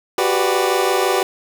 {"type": "chord", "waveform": "25% pulse", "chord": "G major seventh", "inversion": "third", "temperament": "equal with one note detuned", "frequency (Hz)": [370, 395.9, 493.9, 587.3], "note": ["F#4", "G4", "B4", "D5"], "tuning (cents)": [0, 17, 0, 0], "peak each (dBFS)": [-16, -17, -17, -21], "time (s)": [0.18, 1.23], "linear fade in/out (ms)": 2, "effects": []}